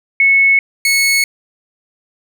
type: tone pair in turn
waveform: sine / sawtooth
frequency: 2200 / 2200 Hz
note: C#7 / C#7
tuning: -14 / -14 cents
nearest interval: unison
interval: 0 cents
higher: neither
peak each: -7 dBFS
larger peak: neither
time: 0.2-0.59 / 0.85-1.24 s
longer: neither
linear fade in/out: 2 ms
effects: none